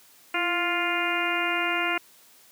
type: harmonic tone with a mistuned harmonic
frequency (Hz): 350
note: F4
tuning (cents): +4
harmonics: 1 / 2 / 3 / 4 / 5 / 6 / 7 / 8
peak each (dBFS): -32 / -32 / -33 / -30 / -35 / -30 / -31 / -33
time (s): 0.34-1.98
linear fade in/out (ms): 5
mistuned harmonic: 1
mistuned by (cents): -55
effects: white hiss -55 dBFS RMS until 2.51 s + high-pass 150 Hz 12 dB/octave